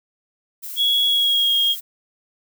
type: noise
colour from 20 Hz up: violet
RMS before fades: -32 dBFS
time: 0.62-1.81 s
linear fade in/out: 20 ms
type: tone with pitch glide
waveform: sine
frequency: 3345 to 3255 Hz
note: G#7 to G#7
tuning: +12 to -36 cents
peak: -15 dBFS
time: 0.76-1.76 s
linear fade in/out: 50 ms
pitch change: -48 cents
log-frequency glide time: 1.06-1.54 s
effects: none